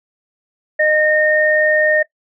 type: tone pair together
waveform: sine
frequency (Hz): 614 / 1838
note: D#5 / A#6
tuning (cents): -23 / -25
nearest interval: octave + perfect fifth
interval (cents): 1898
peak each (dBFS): -14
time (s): 0.79-2.03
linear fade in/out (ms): 10
effects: noise-tail reverb RT60 0.1 s tail -18 dB re dry